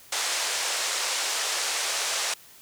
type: band-pass noise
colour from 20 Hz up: white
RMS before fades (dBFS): -28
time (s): 0.12-2.34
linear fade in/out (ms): 5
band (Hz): 470 to 8100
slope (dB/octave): 24
effects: white hiss -51 dBFS RMS until 2.61 s